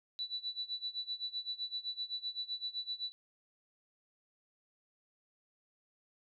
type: tone with tremolo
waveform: sine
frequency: 3960 Hz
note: B7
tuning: 4 cents sharp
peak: -34 dBFS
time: 0.19-3.12 s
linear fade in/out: 0 ms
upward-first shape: sine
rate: 7.8 Hz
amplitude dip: 90%
effects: none